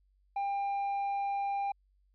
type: tone with tanh clipping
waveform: sine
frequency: 798 Hz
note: G5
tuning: 31 cents sharp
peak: -31 dBFS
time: 0.36-1.72 s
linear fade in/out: 5 ms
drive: 4 dB
effects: added 48 Hz sine -66 dBFS peak until 2.14 s